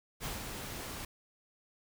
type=noise with ADSR envelope; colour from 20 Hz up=pink; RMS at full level=-38 dBFS; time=0.2-1.05 s; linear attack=44 ms; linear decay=150 ms; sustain=-4 dB; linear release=3 ms; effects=none